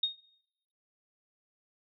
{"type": "tone with exponential decay", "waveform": "sine", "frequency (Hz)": 3715, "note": "A#7", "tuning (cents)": -7, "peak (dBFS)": -23, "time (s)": [0.03, 0.21], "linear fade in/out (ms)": 5, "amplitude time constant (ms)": 37, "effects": ["noise-tail reverb RT60 0.8 s tail -22 dB re dry"]}